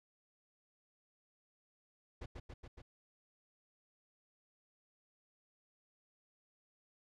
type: noise with echo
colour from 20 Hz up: brown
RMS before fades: -44 dBFS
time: 2.21-2.26 s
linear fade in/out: 10 ms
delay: 140 ms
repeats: 4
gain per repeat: -2 dB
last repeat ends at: 2.82 s
effects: low-pass 6000 Hz 12 dB/octave